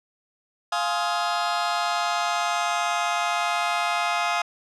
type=chord; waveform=sawtooth; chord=F minor seventh; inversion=none; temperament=just; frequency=698.5 / 838.1 / 1047.7 / 1257.2 Hz; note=F5 / Ab5 / C6 / Eb6; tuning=0 / +16 / +2 / +18 cents; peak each=-22 / -25 / -27 / -24 dBFS; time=0.72-4.42 s; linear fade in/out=5 ms; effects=low-pass 6000 Hz 12 dB/octave